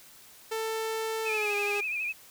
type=tone with pitch glide; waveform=sawtooth; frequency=444.1 to 409.6 Hz; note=A4 to G#4; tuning=+16 to -24 cents; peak=-26 dBFS; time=0.51-1.81 s; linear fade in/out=10 ms; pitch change=-140 cents; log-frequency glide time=1.25-1.54 s
type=tone with vibrato; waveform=sine; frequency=2489 Hz; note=D#7; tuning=in tune; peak=-29 dBFS; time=1.25-2.13 s; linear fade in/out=20 ms; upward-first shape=sine; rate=12 Hz; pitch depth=76 cents each way
effects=white hiss -53 dBFS RMS until 2.3 s